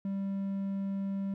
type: tone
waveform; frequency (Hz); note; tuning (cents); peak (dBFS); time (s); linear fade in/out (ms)
triangle; 196; G3; 0; -29; 0.05-1.34; 2
effects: none